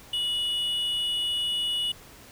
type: tone pair together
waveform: triangle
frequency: 2925 / 3478 Hz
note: F#7 / A7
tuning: -21 / -21 cents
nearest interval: minor third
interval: 300 cents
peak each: -24 / -34 dBFS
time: 0.13-1.92 s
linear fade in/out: 5 ms
effects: pink hiss -49 dBFS RMS until 2.31 s